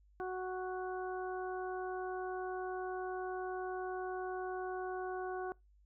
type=harmonic tone; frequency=370 Hz; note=F#4; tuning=in tune; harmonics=1 / 2 / 3 / 4; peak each=-39 / -42 / -48 / -48 dBFS; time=0.2-5.52 s; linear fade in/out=0 ms; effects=noise-tail reverb RT60 0.2 s tail -24 dB re dry + added 50 Hz sine -63 dBFS peak until 5.85 s